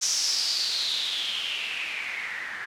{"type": "noise with low-pass filter sweep", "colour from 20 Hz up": "blue", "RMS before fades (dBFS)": -29, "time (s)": [0.01, 2.66], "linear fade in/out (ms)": 20, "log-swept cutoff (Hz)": [6000, 1700], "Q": 6.1, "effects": []}